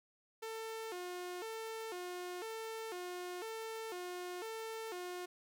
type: tone with vibrato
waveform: sawtooth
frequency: 400 Hz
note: G4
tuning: 35 cents sharp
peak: -38 dBFS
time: 0.42-5.26 s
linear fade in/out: 10 ms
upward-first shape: square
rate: 1 Hz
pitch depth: 190 cents each way
effects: none